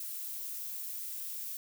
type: noise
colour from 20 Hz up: violet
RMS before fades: -40 dBFS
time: 0-1.57 s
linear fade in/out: 2 ms
effects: none